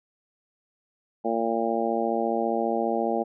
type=harmonic tone; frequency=114.7 Hz; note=A#2; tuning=28 cents flat; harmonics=2 / 3 / 4 / 5 / 6 / 7; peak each=-30 / -30 / -30 / -30 / -30 / -30 dBFS; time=1.24-3.24 s; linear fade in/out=20 ms; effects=none